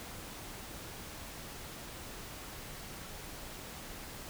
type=silence; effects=pink hiss -46 dBFS RMS until 4.29 s